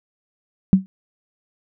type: tone with exponential decay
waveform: sine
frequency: 190 Hz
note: F#3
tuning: 46 cents sharp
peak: -4 dBFS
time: 0.73-0.86 s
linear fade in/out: 0 ms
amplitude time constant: 27 ms
effects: none

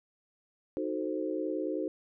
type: chord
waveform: sine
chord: D# diminished seventh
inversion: none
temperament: equal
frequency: 311.1 / 370 / 440 / 523.3 Hz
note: D#4 / F#4 / A4 / C5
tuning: 0 / 0 / 0 / 0 cents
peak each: -34 / -36 / -38 / -37 dBFS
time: 0.77-1.88 s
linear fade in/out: 0 ms
effects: none

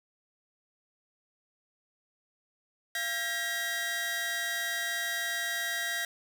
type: tone cluster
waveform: sawtooth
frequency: 688 / 1607 / 1907 Hz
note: F5 / G6 / A#6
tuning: -26 / +43 / +39 cents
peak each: -37 / -32 / -29 dBFS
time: 2.95-6.05 s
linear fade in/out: 2 ms
effects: none

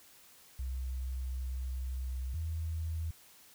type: tone pair in turn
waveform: sine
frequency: 64.1 / 80.76 Hz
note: C2 / E2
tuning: -35 / -35 cents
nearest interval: major third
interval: 400 cents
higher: second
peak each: -34 / -33 dBFS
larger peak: second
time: 0.59-2.34 / 2.34-3.11 s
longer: first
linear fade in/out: 5 ms
effects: white hiss -59 dBFS RMS until 3.54 s

